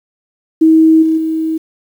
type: tone with level steps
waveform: sine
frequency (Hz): 319.8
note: D#4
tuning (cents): +48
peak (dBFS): -4 / -9 / -13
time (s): 0.61-1.58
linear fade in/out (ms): 10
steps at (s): 1.02 / 1.17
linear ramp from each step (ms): 10
effects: 7-bit